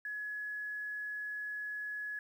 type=tone with quantisation; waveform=sine; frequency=1691 Hz; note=G#6; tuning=31 cents sharp; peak=-37 dBFS; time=0.05-2.19 s; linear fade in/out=2 ms; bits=11; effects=none